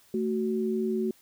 sine tone pair together, 221.6 / 372.7 Hz, A3 / F#4, +13 / +13 cents, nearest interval major sixth, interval 900 cents, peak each -28 dBFS, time 0.14-1.11 s, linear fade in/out 2 ms, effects white hiss -60 dBFS RMS until 1.21 s

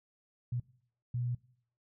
sine tone bursts at uneven times, 122 Hz, B2, 21 cents flat, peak -31 dBFS, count 2, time 0.52-0.6 / 1.14-1.35 s, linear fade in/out 5 ms, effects noise-tail reverb RT60 0.6 s tail -21 dB re dry

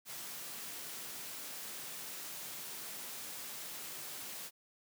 white high-pass noise, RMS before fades -45 dBFS, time 0.05-4.51 s, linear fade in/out 50 ms, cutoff 110 Hz, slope 48 dB/octave, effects none

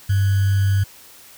sine tone with sample-and-hold, 98 Hz, G2, in tune, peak -14 dBFS, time 0.09-0.84 s, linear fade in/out 10 ms, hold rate 1575 Hz, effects white hiss -45 dBFS RMS until 1.37 s

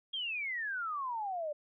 sine exponential sweep, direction down, 3292 to 578 Hz, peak -34 dBFS, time 0.13-1.53 s, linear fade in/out 10 ms, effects none

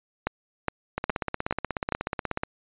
two click trains, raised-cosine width 0.5 ms, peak -12 / -9 dBFS, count 25 / 5, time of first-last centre 0.98-2.435 / 0.27-1.923 s, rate 16.5 / 2.42 Hz, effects resampled to 8000 Hz

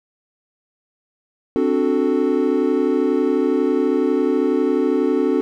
triangle chord, D dominant seventh, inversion third, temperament equal, 261.6 / 293.7 / 370 / 440 Hz, C4 / D4 / F#4 / A4, 0 / 0 / 0 / 0 cents, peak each -19 dBFS, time 1.56-5.41 s, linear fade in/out 0 ms, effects none

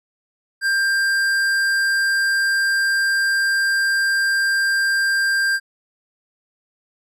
sine tone with tanh clipping, 1589 Hz, G6, 23 cents sharp, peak -18 dBFS, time 0.61-5.6 s, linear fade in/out 50 ms, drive 14 dB, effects none

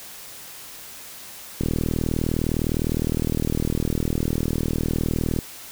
click train, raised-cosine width 3 ms, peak -10 dBFS, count 151, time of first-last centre 1.61-5.388 s, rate 39.7 Hz, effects white hiss -40 dBFS RMS until 5.71 s

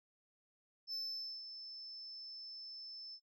sine tone with ADSR envelope, 5274 Hz, E8, in tune, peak -36 dBFS, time 0.87-3.2 s, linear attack 62 ms, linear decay 490 ms, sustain -11 dB, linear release 64 ms, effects noise-tail reverb RT60 0.1 s tail -20 dB re dry + tanh soft clip ceiling -38 dBFS

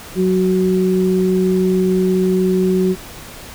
sine tone pair together, 185 / 371.9 Hz, F#3 / F#4, 0 / +9 cents, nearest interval octave, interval 1209 cents, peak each -15 dBFS, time 0.15-2.96 s, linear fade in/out 50 ms, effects pink hiss -35 dBFS RMS until 3.54 s

